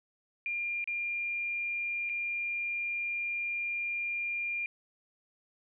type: tone with dropouts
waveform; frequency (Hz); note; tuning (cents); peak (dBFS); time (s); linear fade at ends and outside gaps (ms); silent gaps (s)
sine; 2400; D7; +37; -31; 0.46-4.66; 1; 0.842-0.875 / 2.092-2.096
effects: none